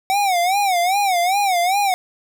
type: tone with vibrato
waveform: square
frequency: 752 Hz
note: F#5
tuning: 28 cents sharp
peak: -16 dBFS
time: 0.1-1.94 s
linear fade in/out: 0 ms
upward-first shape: sine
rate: 2.5 Hz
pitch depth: 150 cents each way
effects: none